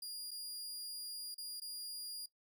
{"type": "tone with dropouts", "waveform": "sawtooth", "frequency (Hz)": 4838, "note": "D#8", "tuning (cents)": -49, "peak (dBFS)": -40, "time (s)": [0.02, 2.26], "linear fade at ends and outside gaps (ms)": 5, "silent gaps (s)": [[0.309, 0.313], [1.345, 1.38], [1.601, 1.617]], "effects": ["noise-tail reverb RT60 0.1 s tail -18 dB re dry"]}